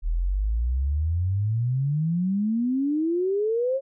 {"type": "exponential sweep", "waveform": "sine", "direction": "up", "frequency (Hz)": [38.43, 551], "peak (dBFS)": -21, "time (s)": [0.02, 3.81], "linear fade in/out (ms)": 50, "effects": []}